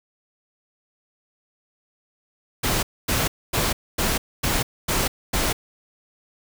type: noise bursts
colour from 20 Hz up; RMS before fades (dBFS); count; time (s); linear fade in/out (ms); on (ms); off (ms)
pink; -22; 7; 2.63-5.53; 10; 200; 250
effects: none